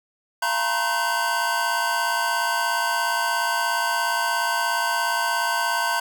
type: tone cluster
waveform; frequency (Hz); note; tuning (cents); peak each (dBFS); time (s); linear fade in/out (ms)
square; 687 / 896 / 953 / 1065 / 1533; F5 / A5 / A#5 / C6 / G6; -29 / +31 / +38 / +30 / -39; -31 / -32 / -26 / -31 / -26; 0.42-6; 5
effects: none